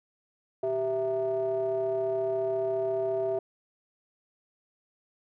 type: ring-modulated tone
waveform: triangle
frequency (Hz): 135.3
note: C#3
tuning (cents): -42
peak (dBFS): -21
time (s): 0.63-3.39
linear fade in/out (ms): 5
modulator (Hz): 524
effects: none